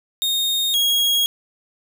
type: tone pair in turn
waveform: 40% pulse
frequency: 3700 / 3296 Hz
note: A#7 / G#7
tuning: -14 / -14 cents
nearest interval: major second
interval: 200 cents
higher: first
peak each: -17 / -15 dBFS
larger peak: second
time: 0.22-0.74 / 0.74-1.26 s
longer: neither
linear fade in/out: 0 ms
effects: none